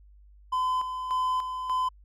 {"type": "tone with tremolo", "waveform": "triangle", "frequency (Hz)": 1018, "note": "C6", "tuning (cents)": -48, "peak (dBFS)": -22, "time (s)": [0.52, 1.89], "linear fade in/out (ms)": 10, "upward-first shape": "square", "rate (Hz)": 1.7, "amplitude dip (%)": 55, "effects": ["added 50 Hz sine -51 dBFS peak until 2.04 s"]}